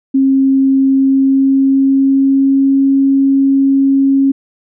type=tone with pitch glide; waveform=sine; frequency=268.9 to 272.7 Hz; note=C4 to C#4; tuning=+47 to -28 cents; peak=-7 dBFS; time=0.14-4.32 s; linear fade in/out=10 ms; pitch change=+25 cents; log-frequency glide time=0.9-2.85 s; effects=none